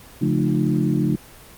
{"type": "tone cluster", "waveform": "sine", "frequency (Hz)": [141.6, 176.4, 218, 303.2, 350.1], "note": ["C#3", "F3", "A3", "D#4", "F4"], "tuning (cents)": [37, 18, -16, -45, 4], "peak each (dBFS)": [-22, -23, -23, -23, -29], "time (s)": [0.21, 1.16], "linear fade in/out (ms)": 10, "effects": ["pink hiss -44 dBFS RMS until 1.57 s", "Opus 24 kbps"]}